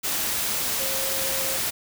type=tone in noise; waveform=sine; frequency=536 Hz; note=C5; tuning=42 cents sharp; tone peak=-33 dBFS; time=0.79-1.58 s; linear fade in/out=20 ms; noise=white; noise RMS=-26 dBFS; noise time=0.03-1.71 s; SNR=-10 dB; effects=none